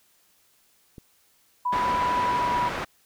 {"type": "click", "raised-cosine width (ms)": 3, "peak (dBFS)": -29, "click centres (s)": 0.982}
{"type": "tone with pitch glide", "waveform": "sine", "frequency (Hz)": [987.8, 975.9], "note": ["B5", "B5"], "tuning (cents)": [0, -21], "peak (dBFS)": -22, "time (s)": [1.65, 2.69], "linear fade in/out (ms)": 10, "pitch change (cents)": -21, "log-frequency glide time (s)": [2.14, 2.57]}
{"type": "low-pass noise", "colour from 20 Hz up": "white", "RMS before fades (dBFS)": -31, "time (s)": [1.72, 2.85], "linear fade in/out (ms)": 10, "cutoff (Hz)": 1600, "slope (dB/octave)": 12}
{"effects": ["white hiss -63 dBFS RMS until 3.05 s"]}